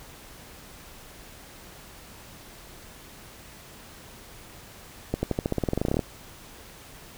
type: accelerating click train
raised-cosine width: 2 ms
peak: -11 dBFS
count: 18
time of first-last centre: 5.14-5.992 s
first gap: 90 ms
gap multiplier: 0.92
effects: pink hiss -47 dBFS RMS until 7.17 s